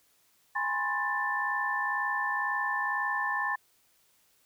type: tone cluster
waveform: sine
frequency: 826 / 1006 / 1068 / 1767 Hz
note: G#5 / B5 / C6 / A6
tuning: -10 / +32 / +35 / +7 cents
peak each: -35 / -36 / -34 / -30 dBFS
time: 0.55-3.56 s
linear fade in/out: 10 ms
effects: white hiss -67 dBFS RMS until 4.45 s